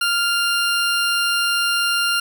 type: tone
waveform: 20% pulse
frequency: 1396.9 Hz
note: F6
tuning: in tune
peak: -12 dBFS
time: 0.01-2.2 s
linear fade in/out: 5 ms
effects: none